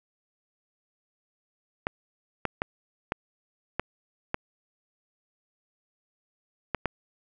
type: clicks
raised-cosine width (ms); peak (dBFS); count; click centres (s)
0.5; -11; 8; 1.869 / 2.453 / 2.619 / 3.121 / 3.796 / 4.344 / 6.747 / 6.857
effects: none